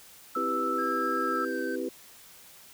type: tone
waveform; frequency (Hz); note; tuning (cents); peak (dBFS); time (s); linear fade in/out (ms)
sine; 1318.5; E6; 0; -28; 0.35-1.45; 5
type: chord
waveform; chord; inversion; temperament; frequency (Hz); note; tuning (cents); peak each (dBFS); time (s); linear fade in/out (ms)
sine; C major seventh; none; equal; 261.6 / 329.6 / 392 / 493.9; C4 / E4 / G4 / B4; 0 / 0 / 0 / 0; -35; 0.36-1.89; 5
type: tone with pitch glide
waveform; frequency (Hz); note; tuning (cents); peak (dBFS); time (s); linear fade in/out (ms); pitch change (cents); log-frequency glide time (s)
triangle; 1622 to 1547.9; G#6 to G6; -41 to -22; -34; 0.78-1.76; 10; -81; 1.24-1.62
effects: white hiss -52 dBFS RMS until 2.73 s